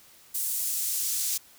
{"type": "noise with high-pass filter sweep", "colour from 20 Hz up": "pink", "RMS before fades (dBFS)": -29, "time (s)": [0.34, 1.38], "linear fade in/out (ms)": 10, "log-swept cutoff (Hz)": [9400, 6100], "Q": 0.92, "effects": ["white hiss -55 dBFS RMS until 1.58 s"]}